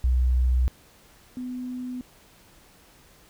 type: tone pair in turn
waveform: sine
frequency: 62.7 / 250.8 Hz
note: B1 / B3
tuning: +27 / +27 cents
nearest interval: 2 octaves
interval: 2400 cents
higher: second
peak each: -18 / -30 dBFS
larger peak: first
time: 0.04-0.68 / 1.37-2.01 s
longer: neither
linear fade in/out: 0 ms
effects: pink hiss -55 dBFS RMS until 3.29 s